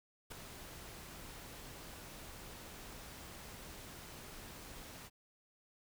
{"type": "noise with ADSR envelope", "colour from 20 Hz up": "pink", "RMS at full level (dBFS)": -44, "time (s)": [0.3, 5.1], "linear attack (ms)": 19, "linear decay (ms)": 4, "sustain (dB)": -7, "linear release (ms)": 38, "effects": []}